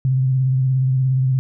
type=tone with vibrato; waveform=sine; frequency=130.81 Hz; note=C3; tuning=in tune; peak=-14 dBFS; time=0.05-1.39 s; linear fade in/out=0 ms; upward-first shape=triangle; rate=17 Hz; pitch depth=45 cents each way; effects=none